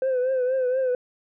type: tone with vibrato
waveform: sine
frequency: 513 Hz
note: C5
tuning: 34 cents flat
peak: -18 dBFS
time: 0.02-0.95 s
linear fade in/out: 2 ms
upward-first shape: triangle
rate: 4.2 Hz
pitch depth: 72 cents each way
effects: tanh soft clip ceiling -19 dBFS